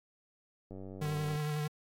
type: click train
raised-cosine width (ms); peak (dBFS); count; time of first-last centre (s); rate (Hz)
2; -33; 63; 0.71-1.358; 95.7
type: tone with vibrato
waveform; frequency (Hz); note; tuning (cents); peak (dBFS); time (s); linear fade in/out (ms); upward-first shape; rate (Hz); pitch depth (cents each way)
square; 150.3; D3; +40; -33; 1.01-1.68; 10; sine; 11; 24
effects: AAC 64 kbps